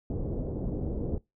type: low-pass noise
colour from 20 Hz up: pink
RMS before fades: -32 dBFS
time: 0.1-1.18 s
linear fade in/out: 2 ms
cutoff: 500 Hz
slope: 24 dB/octave
effects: noise-tail reverb RT60 0.2 s tail -22 dB re dry